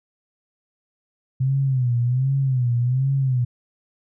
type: tone with vibrato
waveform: sine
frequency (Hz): 128.1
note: C3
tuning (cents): -36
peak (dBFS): -17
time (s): 1.4-3.45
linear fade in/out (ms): 10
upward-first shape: sine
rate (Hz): 1.3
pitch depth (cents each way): 120
effects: none